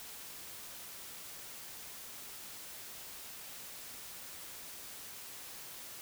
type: silence
effects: white hiss -48 dBFS RMS until 6.01 s